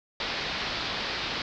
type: low-pass noise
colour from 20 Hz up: white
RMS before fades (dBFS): -32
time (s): 0.2-1.42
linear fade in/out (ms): 2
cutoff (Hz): 4800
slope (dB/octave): 48
effects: none